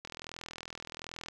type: click train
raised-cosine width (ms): 0.2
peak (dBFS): -24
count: 52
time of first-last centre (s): 0.05-1.285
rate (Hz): 41.3
effects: none